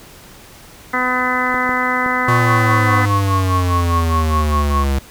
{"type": "harmonic tone", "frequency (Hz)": 252, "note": "B3", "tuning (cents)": 35, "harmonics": [1, 2, 3, 4, 5, 6, 7, 8], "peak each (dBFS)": [-24, -26, -26, -22, -21, -24, -25, -21], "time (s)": [0.93, 3.06], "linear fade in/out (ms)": 10}
{"type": "clicks", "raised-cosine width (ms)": 2, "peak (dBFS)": -15, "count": 3, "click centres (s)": [1.544, 1.693, 2.062]}
{"type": "exponential sweep", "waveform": "square", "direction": "down", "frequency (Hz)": [120.6, 67.5], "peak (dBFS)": -15, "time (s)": [2.28, 4.99], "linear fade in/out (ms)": 5}
{"type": "tone with tremolo", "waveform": "sine", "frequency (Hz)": 1100, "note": "C#6", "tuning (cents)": -14, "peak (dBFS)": -15, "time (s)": [2.28, 4.84], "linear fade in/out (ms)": 0, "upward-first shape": "sine", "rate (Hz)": 4.9, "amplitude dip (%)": 95}
{"effects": ["pink hiss -41 dBFS RMS until 5.1 s"]}